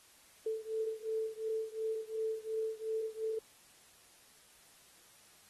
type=beating tone pair; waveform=sine; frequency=440 / 442.8 Hz; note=A4 / A4; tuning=0 / +11 cents; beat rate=2.8 Hz; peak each=-37 / -38 dBFS; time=0.46-3.39 s; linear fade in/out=5 ms; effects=white hiss -62 dBFS RMS until 5.49 s + AAC 32 kbps